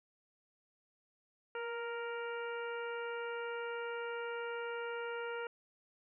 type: harmonic tone with a mistuned harmonic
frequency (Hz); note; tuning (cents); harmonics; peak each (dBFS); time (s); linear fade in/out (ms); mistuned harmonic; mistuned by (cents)
466.2; A#4; 0; 1 / 2 / 3 / 4 / 5 / 6; -40 / -46 / -44 / -52 / -52 / -53; 1.55-5.47; 2; 1; +23
effects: none